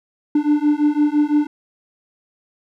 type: beating tone pair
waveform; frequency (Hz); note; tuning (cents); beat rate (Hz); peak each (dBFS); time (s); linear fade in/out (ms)
triangle; 293.7 / 299.6; D4 / D4; 0 / +35; 5.9; -15; 0.35-1.47; 5
effects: none